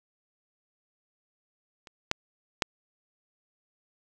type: clicks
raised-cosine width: 0.2 ms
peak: -29 / -7 / -6 dBFS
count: 3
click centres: 1.872 / 2.114 / 2.622 s
effects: none